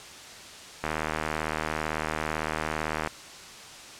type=click train; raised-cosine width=0.5 ms; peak=-13 dBFS; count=175; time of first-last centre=0.84-3.074 s; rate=77.9 Hz; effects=white hiss -44 dBFS RMS until 3.99 s + low-pass 7000 Hz 12 dB/octave